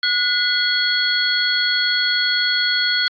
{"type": "tone cluster", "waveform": "sine", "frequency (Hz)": [1456, 2024, 3324, 4347], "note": ["F#6", "B6", "G#7", "C#8"], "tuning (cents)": [-28, 42, 1, -35], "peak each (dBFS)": [-20, -27, -22, -20], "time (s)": [0.03, 3.08], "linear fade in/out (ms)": 2, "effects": ["AAC 64 kbps"]}